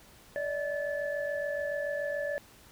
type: tone cluster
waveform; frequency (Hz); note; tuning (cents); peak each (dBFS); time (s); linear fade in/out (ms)
sine; 579 / 626 / 1735; D5 / D#5 / A6; -25 / +10 / -25; -32 / -38 / -37; 0.36-2.38; 0
effects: pink hiss -56 dBFS RMS until 2.71 s